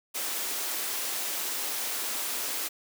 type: high-pass noise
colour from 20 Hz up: white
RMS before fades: -32 dBFS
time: 0.14-2.69 s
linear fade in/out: 20 ms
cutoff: 260 Hz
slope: 24 dB/octave
effects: none